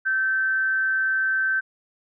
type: tone with amplitude modulation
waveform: sine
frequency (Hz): 1548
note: G6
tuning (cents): -22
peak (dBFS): -18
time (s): 0.05-1.61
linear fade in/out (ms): 20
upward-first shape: sine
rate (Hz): 218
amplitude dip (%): 35
effects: none